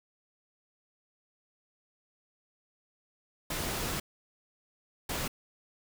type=noise bursts at uneven times; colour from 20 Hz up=pink; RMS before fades=-34 dBFS; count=2; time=3.5-4 / 5.09-5.28 s; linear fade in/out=5 ms; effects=none